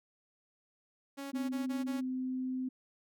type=tone bursts; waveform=sawtooth; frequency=277.2 Hz; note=C#4; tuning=in tune; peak=-36 dBFS; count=5; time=1.17-2.012 s; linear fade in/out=20 ms; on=150 ms; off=23 ms
type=tone; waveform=sine; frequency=257.2 Hz; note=C4; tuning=30 cents flat; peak=-33 dBFS; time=1.33-2.69 s; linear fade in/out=10 ms
effects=none